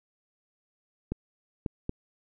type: clicks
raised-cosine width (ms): 3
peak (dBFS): -17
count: 3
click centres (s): 1.12 / 1.662 / 1.894
effects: none